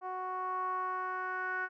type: tone with low-pass filter sweep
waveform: 10% pulse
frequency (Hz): 370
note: F#4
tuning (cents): 0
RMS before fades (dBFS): -36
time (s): 0.01-1.69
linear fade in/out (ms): 50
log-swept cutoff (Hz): 920 to 1500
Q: 5.3
effects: none